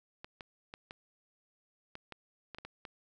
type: clicks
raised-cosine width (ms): 0.3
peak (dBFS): -28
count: 10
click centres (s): 0.245 / 0.408 / 0.739 / 0.909 / 1.954 / 2.123 / 2.547 / 2.585 / 2.65 / 2.852
effects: none